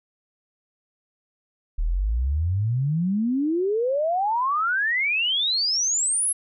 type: exponential sweep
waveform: sine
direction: up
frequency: 36.35 to 11175 Hz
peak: -20 dBFS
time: 1.78-6.33 s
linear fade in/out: 10 ms
effects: none